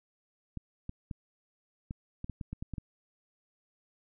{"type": "clicks", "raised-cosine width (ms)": 5, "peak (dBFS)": -25, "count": 11, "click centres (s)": [0.573, 0.894, 1.112, 1.909, 2.244, 2.297, 2.412, 2.53, 2.625, 2.737, 2.782], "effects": []}